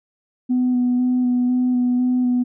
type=tone with vibrato; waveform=sine; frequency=249 Hz; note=B3; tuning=14 cents sharp; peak=-14 dBFS; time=0.49-2.44 s; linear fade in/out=20 ms; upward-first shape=square; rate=2 Hz; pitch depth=13 cents each way; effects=tanh soft clip ceiling -12 dBFS